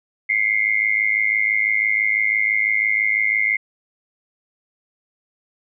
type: tone with amplitude modulation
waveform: sine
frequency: 2113 Hz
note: C7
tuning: 16 cents sharp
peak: -12 dBFS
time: 0.29-3.57 s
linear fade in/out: 10 ms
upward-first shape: sine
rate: 106 Hz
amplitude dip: 90%
effects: none